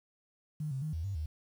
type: tone with pitch steps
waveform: sine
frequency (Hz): 152.2 / 133 / 154.8 / 80.9 / 99 / 77.2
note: D#3 / C3 / D#3 / E2 / G2 / D#2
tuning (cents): -38 / +29 / -9 / -32 / +18 / -13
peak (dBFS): -33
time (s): 0.6-1.26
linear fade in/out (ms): 5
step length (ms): 110
effects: 10-bit